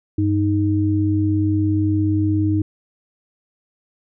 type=tone pair together; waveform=sine; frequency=97.99 / 311.1 Hz; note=G2 / D#4; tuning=0 / 0 cents; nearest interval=octave + minor sixth; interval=2000 cents; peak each=-18 dBFS; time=0.18-2.62 s; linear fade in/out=5 ms; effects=none